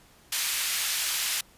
pink high-pass noise, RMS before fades -28 dBFS, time 0.32-1.41 s, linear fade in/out 5 ms, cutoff 2300 Hz, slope 12 dB/octave, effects pink hiss -57 dBFS RMS until 1.57 s + resampled to 32000 Hz

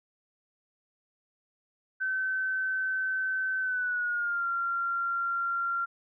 sine tone with pitch glide, 1531 to 1379.8 Hz, G6 to F6, -41 to -21 cents, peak -27 dBFS, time 2-5.86 s, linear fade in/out 20 ms, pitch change -180 cents, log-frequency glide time 3.6-4.47 s, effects none

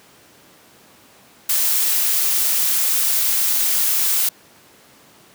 blue noise, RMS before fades -18 dBFS, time 1.49-4.29 s, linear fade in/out 5 ms, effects pink hiss -49 dBFS RMS until 5.34 s + high-pass 150 Hz 12 dB/octave

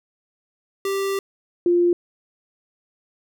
square / sine tone pair in turn, 392 / 349.2 Hz, G4 / F4, 0 / 0 cents, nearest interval major second, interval 200 cents, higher first, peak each -22 / -14 dBFS, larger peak second, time 0.85-1.19 / 1.66-1.93 s, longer first, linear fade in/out 2 ms, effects none

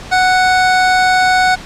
25% pulse tone, 740 Hz, F#5, in tune, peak -5 dBFS, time 0.11-1.56 s, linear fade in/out 20 ms, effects pink hiss -31 dBFS RMS until 1.65 s + low-pass 6000 Hz 12 dB/octave

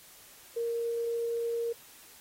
sine tone, 466.2 Hz, A#4, in tune, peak -29 dBFS, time 0.56-1.73 s, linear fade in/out 10 ms, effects white hiss -54 dBFS RMS until 2.2 s + AAC 48 kbps

